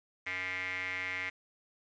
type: tone with band-pass filter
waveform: square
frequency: 92.5 Hz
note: F#2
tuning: in tune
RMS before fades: -37 dBFS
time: 0.26-1.3 s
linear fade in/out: 10 ms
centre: 2100 Hz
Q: 7.9
effects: resampled to 16000 Hz + 10-bit